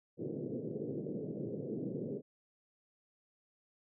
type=band-pass noise; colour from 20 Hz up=white; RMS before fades=-40 dBFS; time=0.17-2.22 s; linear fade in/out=50 ms; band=120 to 480 Hz; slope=48 dB/octave; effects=none